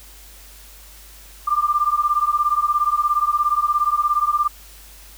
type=beating tone pair; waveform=sine; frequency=1184 / 1201 Hz; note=D6 / D6; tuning=+14 / +38 cents; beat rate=17 Hz; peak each=-19 dBFS; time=1.47-4.48 s; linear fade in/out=10 ms; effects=added 50 Hz sine -44 dBFS peak until 5.17 s + white hiss -45 dBFS RMS until 5.17 s